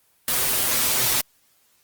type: noise with comb filter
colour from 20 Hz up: white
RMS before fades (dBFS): -21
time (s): 0.28-1.21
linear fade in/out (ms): 2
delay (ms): 8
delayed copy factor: +0.8
effects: white hiss -62 dBFS RMS until 1.83 s + Opus 24 kbps